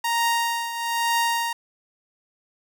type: tone with tremolo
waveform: sawtooth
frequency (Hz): 932.3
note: A#5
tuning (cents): 0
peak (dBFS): -15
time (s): 0.04-1.53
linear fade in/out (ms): 5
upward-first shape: triangle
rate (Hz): 1.1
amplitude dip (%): 70
effects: none

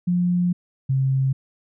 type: tone pair in turn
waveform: sine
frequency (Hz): 177.3 / 133.63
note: F3 / C3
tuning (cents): +26 / +37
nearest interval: perfect fourth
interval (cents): 489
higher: first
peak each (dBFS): -17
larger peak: neither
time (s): 0.07-0.53 / 0.89-1.33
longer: first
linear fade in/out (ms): 10
effects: none

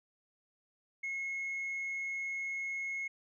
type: tone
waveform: sine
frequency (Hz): 2171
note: C#7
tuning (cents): -37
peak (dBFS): -33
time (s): 1.03-3.08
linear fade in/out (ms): 10
effects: tanh soft clip ceiling -33 dBFS

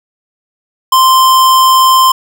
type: tone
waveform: square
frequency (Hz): 1043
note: C6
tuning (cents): -6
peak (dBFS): -5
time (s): 0.92-2.12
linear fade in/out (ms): 5
effects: 7-bit

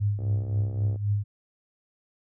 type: tone with tremolo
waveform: sine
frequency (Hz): 102.7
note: G#2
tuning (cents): -19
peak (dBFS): -20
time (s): 0-1.24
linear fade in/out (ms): 20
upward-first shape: triangle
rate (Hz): 3.8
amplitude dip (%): 75
type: click train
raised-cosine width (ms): 2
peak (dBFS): -29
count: 51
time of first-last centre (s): 0.19-0.959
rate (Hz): 65
effects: none

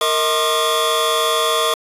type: tone cluster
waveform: 45% pulse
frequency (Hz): 462.3 / 634 / 1067 / 1205 / 3421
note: A#4 / D#5 / C6 / D6 / A7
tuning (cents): -14 / +32 / +34 / +44 / -49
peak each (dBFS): -22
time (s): 0.01-1.74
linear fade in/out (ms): 2
effects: resampled to 32000 Hz

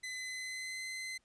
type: tone with pitch glide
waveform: sawtooth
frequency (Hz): 2021 to 2054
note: B6 to C7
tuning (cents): +39 to -33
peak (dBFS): -36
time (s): 0.03-1.18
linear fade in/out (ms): 10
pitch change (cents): +28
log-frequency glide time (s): 0.14-0.84
effects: pink hiss -75 dBFS RMS until 1.24 s + resampled to 22050 Hz

